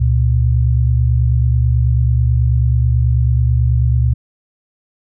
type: tone pair together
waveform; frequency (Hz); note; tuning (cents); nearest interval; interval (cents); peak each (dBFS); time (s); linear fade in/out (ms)
sine; 70.2 / 119.4; C#2 / A#2; +22 / +42; major sixth; 920; -13; 0-4.14; 10
effects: none